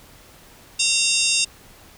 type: harmonic tone with a mistuned harmonic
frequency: 917 Hz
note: A#5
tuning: 29 cents flat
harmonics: 3 / 4 / 5 / 6 / 7 / 8 / 9 / 10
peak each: -23 / -24 / -25 / -26 / -26 / -27 / -28 / -28 dBFS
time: 0.79-1.45 s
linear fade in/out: 10 ms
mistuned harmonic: 5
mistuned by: +94 cents
effects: pink hiss -48 dBFS RMS until 1.97 s